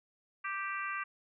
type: harmonic tone with a mistuned harmonic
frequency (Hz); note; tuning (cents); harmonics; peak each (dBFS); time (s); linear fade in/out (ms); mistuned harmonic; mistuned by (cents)
392; G4; 0; 3 / 4 / 5 / 6 / 7; -38 / -40 / -42 / -44 / -45; 0.44-1.04; 10; 7; -15
effects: none